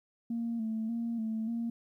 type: tone with vibrato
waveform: sine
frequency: 226.8 Hz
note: A#3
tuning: 47 cents flat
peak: -30 dBFS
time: 0.3-1.7 s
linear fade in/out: 5 ms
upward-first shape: square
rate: 1.7 Hz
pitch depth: 42 cents each way
effects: tanh soft clip ceiling -27 dBFS + 12-bit